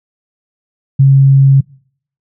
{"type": "tone", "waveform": "sine", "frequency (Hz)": 136.3, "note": "C#3", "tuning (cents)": -29, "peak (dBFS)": -3, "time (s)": [0.99, 1.61], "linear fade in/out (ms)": 10, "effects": ["noise-tail reverb RT60 0.6 s tail -25 dB re dry"]}